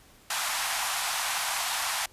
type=band-pass noise; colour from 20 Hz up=pink; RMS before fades=-30 dBFS; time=0.3-2.06 s; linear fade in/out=5 ms; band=720 to 13000 Hz; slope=48 dB/octave; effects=pink hiss -56 dBFS RMS until 2.12 s + resampled to 32000 Hz